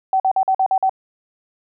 sine tone bursts, 763 Hz, G5, 47 cents flat, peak -13 dBFS, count 7, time 0.13-0.895 s, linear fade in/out 2 ms, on 69 ms, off 47 ms, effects none

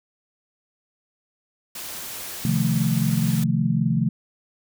white noise, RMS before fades -34 dBFS, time 1.75-3.44 s, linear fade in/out 5 ms
sine chord, F dominant seventh, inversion second, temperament equal, 130.81 / 155.56 / 174.61 / 220 Hz, C3 / Eb3 / F3 / A3, 0 / 0 / 0 / 0 cents, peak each -24 dBFS, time 2.45-4.09 s, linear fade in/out 2 ms
effects none

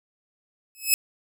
5% pulse tone with exponential growth, 2581 Hz, E7, 37 cents flat, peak -5 dBFS, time 0.75-0.94 s, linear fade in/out 0 ms, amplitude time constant 41 ms, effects none

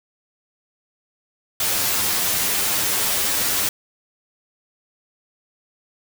white noise with comb filter, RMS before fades -21 dBFS, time 1.6-3.69 s, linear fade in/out 2 ms, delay 10 ms, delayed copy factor +0.6, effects none

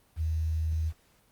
sine tone with quantisation, 79.6 Hz, D#2, 40 cents sharp, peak -26 dBFS, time 0.16-0.93 s, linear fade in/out 50 ms, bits 9, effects pink hiss -65 dBFS RMS until 1.31 s + Opus 32 kbps

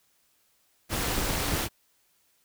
pink noise with amplitude modulation, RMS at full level -25 dBFS, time 0.89-1.69 s, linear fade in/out 50 ms, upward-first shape sine, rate 237 Hz, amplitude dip 75%, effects white hiss -68 dBFS RMS until 2.44 s

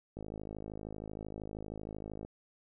click train, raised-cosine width 2 ms, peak -29 dBFS, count 111, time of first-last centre 0.17-2.249 s, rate 52.9 Hz, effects none

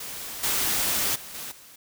white noise with level steps, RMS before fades -36 / -25 / -41 / -36 / -49 dBFS, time 0-1.76 s, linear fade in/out 5 ms, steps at 0.43 / 1.15 / 1.34 / 1.51 s, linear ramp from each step 10 ms, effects none

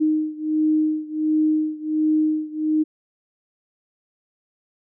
sine beating tone pair, 309 / 310.4 Hz, D#4 / D#4, -12 / -4 cents, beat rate 1.4 Hz, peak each -20 / -22 dBFS, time 0-2.84 s, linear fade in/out 20 ms, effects none

